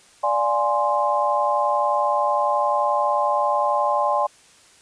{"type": "chord", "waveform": "sine", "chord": "D half-diminished seventh", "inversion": "none", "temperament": "equal", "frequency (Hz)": [587.3, 698.5, 830.6, 1046.5], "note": ["D5", "F5", "Ab5", "C6"], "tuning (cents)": [0, 0, 0, 0], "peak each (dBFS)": [-23, -28, -22, -22], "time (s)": [0.23, 4.27], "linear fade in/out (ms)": 10, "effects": ["white hiss -52 dBFS RMS until 4.81 s", "resampled to 22050 Hz"]}